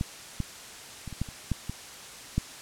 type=clicks; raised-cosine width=5 ms; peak=-15 / -16 / -25 / -27 / -16 / -29 / -14 / -20 / -12 dBFS; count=9; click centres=0.011 / 0.403 / 1.077 / 1.127 / 1.216 / 1.288 / 1.517 / 1.696 / 2.38 s; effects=white hiss -44 dBFS RMS until 2.61 s + low-pass 9000 Hz 12 dB/octave